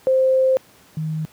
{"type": "tone pair in turn", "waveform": "sine", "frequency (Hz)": [523.3, 156.75], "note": ["C5", "D#3"], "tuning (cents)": [0, 13], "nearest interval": "octave + major sixth", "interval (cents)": 2087, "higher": "first", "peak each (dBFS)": [-13, -21], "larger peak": "first", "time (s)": [[0.07, 0.57], [0.97, 1.25]], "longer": "first", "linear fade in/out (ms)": 0, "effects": ["pink hiss -51 dBFS RMS until 1.32 s", "high-pass 100 Hz 12 dB/octave"]}